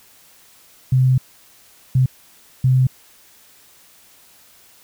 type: tone bursts at uneven times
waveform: sine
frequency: 129.3 Hz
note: C3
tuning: 20 cents flat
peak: -11 dBFS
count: 3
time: 0.92-1.18 / 1.95-2.06 / 2.64-2.87 s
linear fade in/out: 5 ms
effects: white hiss -50 dBFS RMS until 4.83 s